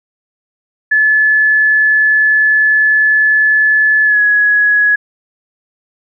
sine tone with pitch glide, 1725 to 1678.8 Hz, A6 to G#6, -35 to +18 cents, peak -7 dBFS, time 0.91-4.96 s, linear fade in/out 10 ms, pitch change -47 cents, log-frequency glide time 4.04-4.21 s, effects none

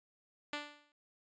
5% pulse tone with exponential decay, 293.7 Hz, D4, in tune, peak -24 dBFS, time 0.53-0.92 s, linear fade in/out 2 ms, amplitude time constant 83 ms, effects resampled to 16000 Hz

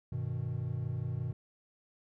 triangle chord, G augmented, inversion none, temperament equal, 98 / 123.47 / 155.56 Hz, G2 / B2 / D#3, 0 / 0 / 0 cents, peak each -37 / -33 / -38 dBFS, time 0.12-1.33 s, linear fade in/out 5 ms, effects none

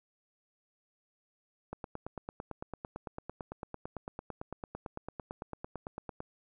click train, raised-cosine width 1 ms, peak -25 dBFS, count 41, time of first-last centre 1.73-6.204 s, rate 8.94 Hz, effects none

